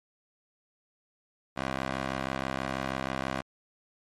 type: tone with band-pass filter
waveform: 15% pulse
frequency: 66.2 Hz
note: C2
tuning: 21 cents sharp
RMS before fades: -33 dBFS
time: 1.56-3.42 s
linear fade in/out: 20 ms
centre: 1200 Hz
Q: 0.57
effects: MP3 64 kbps